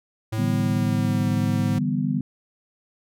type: tone with pitch glide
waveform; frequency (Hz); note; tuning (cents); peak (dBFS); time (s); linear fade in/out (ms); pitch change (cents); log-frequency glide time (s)
square; 110 to 105.46; A2 to G#2; 0 to +27; -25; 0.32-1.79; 10; -73; 0.51-1.28
type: chord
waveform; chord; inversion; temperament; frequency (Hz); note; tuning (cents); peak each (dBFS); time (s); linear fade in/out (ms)
sine; E minor seventh; third; equal; 146.83 / 164.81 / 196 / 246.9; D3 / E3 / G3 / B3; 0 / 0 / 0 / 0; -26 / -30 / -26 / -25; 0.38-2.21; 5
effects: none